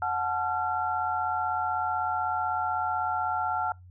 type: tone cluster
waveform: sine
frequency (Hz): 734 / 870 / 1372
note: F#5 / A5 / F6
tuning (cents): -14 / -20 / -31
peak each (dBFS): -30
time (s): 0.02-3.72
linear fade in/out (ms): 2
effects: noise-tail reverb RT60 0.2 s tail -25 dB re dry + added 90 Hz sine -47 dBFS peak until 3.9 s